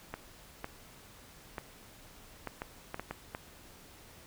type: clicks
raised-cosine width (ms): 0.5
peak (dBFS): -22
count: 9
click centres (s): 0.14 / 0.644 / 1.582 / 2.473 / 2.619 / 2.944 / 2.996 / 3.11 / 3.349
effects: pink hiss -55 dBFS RMS until 4.26 s